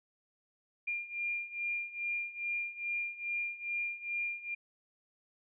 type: beating tone pair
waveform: sine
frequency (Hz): 2400 / 2402.4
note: D7 / D7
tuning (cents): +37 / +39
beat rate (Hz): 2.4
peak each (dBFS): -39 / -36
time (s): 0.87-4.55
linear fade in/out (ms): 10
effects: none